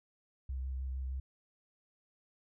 sine tone with vibrato, 65.41 Hz, C2, in tune, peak -35 dBFS, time 0.49-1.2 s, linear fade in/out 5 ms, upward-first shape square, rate 6.5 Hz, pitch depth 17 cents each way, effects none

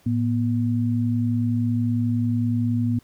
sine tone pair together, 110.66 / 241.5 Hz, A2 / B3, +10 / -39 cents, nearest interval octave + major second, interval 1351 cents, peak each -22 dBFS, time 0.06-2.99 s, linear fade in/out 5 ms, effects pink hiss -58 dBFS RMS until 3.03 s

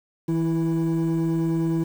triangle tone pair together, 162.4 / 329.6 Hz, E3 / E4, -26 / 0 cents, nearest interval octave, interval 1226 cents, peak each -20 dBFS, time 0.28-1.84 s, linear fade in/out 10 ms, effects tanh soft clip ceiling -15 dBFS + 8-bit

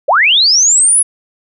sine linear sweep, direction up, 470 to 10530 Hz, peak -6 dBFS, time 0.08-1.03 s, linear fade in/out 10 ms, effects none

